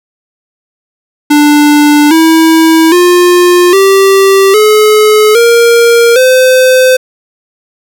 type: tone with pitch steps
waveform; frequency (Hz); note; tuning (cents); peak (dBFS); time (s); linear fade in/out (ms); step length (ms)
square; 295 / 323.6 / 354.9 / 389.3 / 426.9 / 468.3 / 513.6; D4 / E4 / F4 / G4 / G#4 / A#4 / C5; +8 / -32 / +28 / -12 / +48 / +8 / -32; -3; 1.3-6.97; 10; 810
effects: none